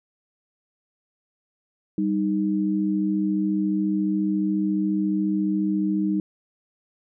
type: tone pair together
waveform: sine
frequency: 195.73 / 310 Hz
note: G3 / D#4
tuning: -2 / -6 cents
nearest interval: minor sixth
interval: 796 cents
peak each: -23 dBFS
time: 1.98-6.2 s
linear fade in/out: 2 ms
effects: none